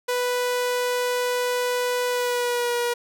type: tone with pitch glide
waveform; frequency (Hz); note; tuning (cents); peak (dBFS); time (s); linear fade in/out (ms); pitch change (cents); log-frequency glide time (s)
sawtooth; 493.9 to 480.1; B4 to B4; 0 to -49; -18; 0.08-2.94; 10; -49; 2.09-2.75
effects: none